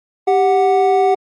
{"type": "tone pair together", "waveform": "triangle", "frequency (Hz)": [392, 739.5], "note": ["G4", "F#5"], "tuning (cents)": [0, -1], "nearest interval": "major seventh", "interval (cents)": 1099, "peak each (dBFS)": -11, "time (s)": [0.27, 1.15], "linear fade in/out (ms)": 10, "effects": ["MP3 48 kbps"]}